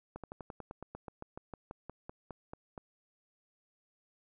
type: slowing click train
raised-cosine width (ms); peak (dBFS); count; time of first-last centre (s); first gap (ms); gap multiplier
1; -29; 19; 0.16-2.778; 77; 1.07
effects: none